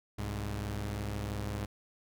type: tone pair together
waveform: sawtooth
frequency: 64.54 / 103.2 Hz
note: C2 / G#2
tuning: -23 / -10 cents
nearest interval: minor sixth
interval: 813 cents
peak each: -35 / -32 dBFS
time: 0.18-1.66 s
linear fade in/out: 10 ms
effects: none